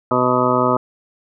harmonic tone, 125.4 Hz, B2, 27 cents sharp, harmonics 1 / 2 / 3 / 4 / 5 / 7 / 8 / 9 / 10, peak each -26 / -21 / -22 / -22 / -21 / -24 / -23 / -24 / -20 dBFS, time 0.11-0.77 s, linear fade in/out 2 ms, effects none

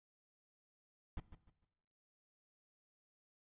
brown noise with echo, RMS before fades -42 dBFS, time 1.17-1.2 s, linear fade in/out 2 ms, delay 150 ms, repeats 3, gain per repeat -11 dB, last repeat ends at 1.65 s, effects noise-tail reverb RT60 1.0 s tail -18 dB re dry + resampled to 8000 Hz

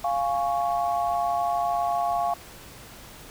sine chord, Db major, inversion first, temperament equal, 698.5 / 830.6 / 1108.7 Hz, F5 / Ab5 / Db6, 0 / 0 / 0 cents, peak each -24 / -29 / -30 dBFS, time 0.04-2.34 s, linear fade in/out 5 ms, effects pink hiss -45 dBFS RMS until 3.3 s

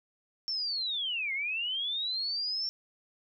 sine linear two-way sweep, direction down then up, 5460 to 2086 to 5460 Hz, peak -30 dBFS, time 0.48-2.69 s, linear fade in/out 0 ms, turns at 1.33 s, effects none

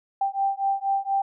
sine beating tone pair, 784 / 788.2 Hz, G5 / G5, 0 / +9 cents, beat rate 4.2 Hz, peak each -25 / -25 dBFS, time 0.21-1.22 s, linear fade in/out 5 ms, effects none

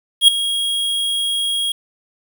square tone with ADSR envelope, 3283 Hz, G#7, 21 cents flat, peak -4 dBFS, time 0.21-1.72 s, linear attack 71 ms, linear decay 4 ms, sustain -14 dB, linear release 3 ms, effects 7-bit

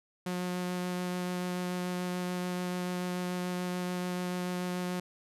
sawtooth tone with vibrato, 180 Hz, F#3, 47 cents flat, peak -28 dBFS, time 0.26-5 s, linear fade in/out 5 ms, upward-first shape sine, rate 6.9 Hz, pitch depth 8 cents each way, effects resampled to 32000 Hz

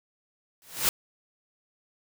white noise with exponential growth, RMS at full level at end -20 dBFS, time 0.62-0.89 s, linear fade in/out 0 ms, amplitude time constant 58 ms, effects none

